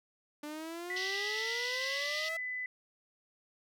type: exponential sweep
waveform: sawtooth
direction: up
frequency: 293.7 to 659 Hz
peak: -36 dBFS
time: 0.43-2.37 s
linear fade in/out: 5 ms
type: tone with pitch glide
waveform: sine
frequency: 1975.5 to 2003 Hz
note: B6 to B6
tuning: 0 to +24 cents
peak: -35 dBFS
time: 0.9-2.66 s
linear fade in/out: 2 ms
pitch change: +24 cents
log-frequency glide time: 1.21-2.21 s
type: band-pass noise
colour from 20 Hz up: pink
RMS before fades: -40 dBFS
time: 0.96-2.29 s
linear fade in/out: 5 ms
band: 2700 to 5800 Hz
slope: 96 dB/octave
effects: none